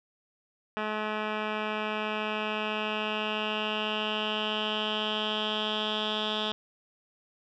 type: tone with low-pass filter sweep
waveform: 10% pulse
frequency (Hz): 213.9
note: A3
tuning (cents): -49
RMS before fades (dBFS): -31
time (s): 0.77-6.52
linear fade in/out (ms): 0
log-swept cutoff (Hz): 2200 to 3500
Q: 5.9
effects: none